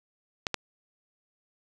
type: clicks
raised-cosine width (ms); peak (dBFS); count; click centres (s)
0.2; -10; 2; 0.468 / 0.543
effects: none